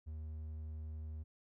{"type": "tone", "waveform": "triangle", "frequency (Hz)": 77.78, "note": "D#2", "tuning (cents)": 0, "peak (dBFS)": -40, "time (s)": [0.06, 1.24], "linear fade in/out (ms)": 20, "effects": []}